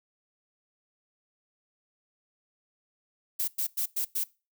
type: noise bursts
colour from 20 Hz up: violet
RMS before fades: -29 dBFS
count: 5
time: 3.39-4.24 s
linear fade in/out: 10 ms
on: 90 ms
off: 100 ms
effects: noise-tail reverb RT60 0.3 s tail -22 dB re dry